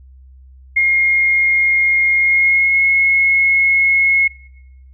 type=tone with pitch glide; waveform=sine; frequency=2138 to 2172 Hz; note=C7 to C#7; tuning=+37 to -36 cents; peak=-10 dBFS; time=0.76-4.28 s; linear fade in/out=10 ms; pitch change=+27 cents; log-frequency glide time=2.16-2.83 s; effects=noise-tail reverb RT60 0.9 s tail -20 dB re dry + added 65 Hz sine -39 dBFS peak until 4.93 s